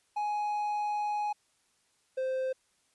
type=tone pair in turn; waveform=triangle; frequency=835 / 521.3 Hz; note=G#5 / C5; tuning=+9 / -6 cents; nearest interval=minor sixth; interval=815 cents; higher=first; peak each=-27 dBFS; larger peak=neither; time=0.16-1.33 / 2.17-2.53 s; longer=first; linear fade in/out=10 ms; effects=white hiss -71 dBFS RMS until 2.94 s + resampled to 24000 Hz